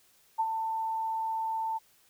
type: tone with ADSR envelope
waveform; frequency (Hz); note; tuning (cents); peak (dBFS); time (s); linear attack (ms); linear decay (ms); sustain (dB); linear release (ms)
sine; 892; A5; +23; -23; 0.38-1.79; 20; 48; -6; 24
effects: white hiss -64 dBFS RMS until 2.09 s